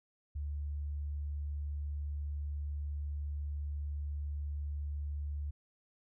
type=tone; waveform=sine; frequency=72.9 Hz; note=D2; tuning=12 cents flat; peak=-35 dBFS; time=0.35-5.51 s; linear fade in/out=10 ms; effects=none